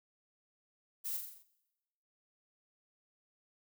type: noise with echo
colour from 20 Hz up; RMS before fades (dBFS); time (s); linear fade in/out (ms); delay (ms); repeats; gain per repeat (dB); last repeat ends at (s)
violet; -39; 1.04-1.18; 20; 43; 6; -4; 1.438
effects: noise-tail reverb RT60 1.0 s tail -20 dB re dry